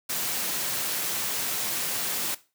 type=high-pass noise; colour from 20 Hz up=white; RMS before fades=-29 dBFS; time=0.09-2.35 s; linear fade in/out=10 ms; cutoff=100 Hz; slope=96 dB/octave; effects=noise-tail reverb RT60 0.3 s tail -17 dB re dry